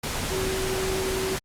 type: tone in noise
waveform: sine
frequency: 379 Hz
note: F#4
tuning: 42 cents sharp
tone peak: -27 dBFS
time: 0.31-1.36 s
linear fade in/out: 10 ms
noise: pink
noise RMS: -29 dBFS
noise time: 0.03-1.39 s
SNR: -1 dB
effects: low-pass 12000 Hz 12 dB/octave + Opus 48 kbps